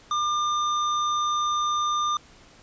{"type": "tone with hard clipping", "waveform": "sine", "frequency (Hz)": 1200, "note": "D6", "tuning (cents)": 37, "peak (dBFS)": -24, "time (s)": [0.11, 2.17], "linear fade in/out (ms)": 2, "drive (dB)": 18, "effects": ["pink hiss -52 dBFS RMS until 2.62 s", "resampled to 16000 Hz"]}